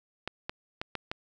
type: clicks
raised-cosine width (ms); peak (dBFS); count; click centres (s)
0.3; -17; 5; 0.276 / 0.495 / 0.815 / 0.953 / 1.115
effects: none